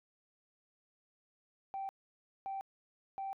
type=tone bursts; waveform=sine; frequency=779 Hz; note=G5; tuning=11 cents flat; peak=-36 dBFS; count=3; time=1.74-3.33 s; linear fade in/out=0 ms; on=150 ms; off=570 ms; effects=tanh soft clip ceiling -34 dBFS